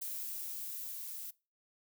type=noise with level ramp; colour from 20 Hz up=violet; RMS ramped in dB=-40 to -44 dBFS; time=0.01-1.31 s; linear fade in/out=10 ms; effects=noise-tail reverb RT60 0.3 s tail -22 dB re dry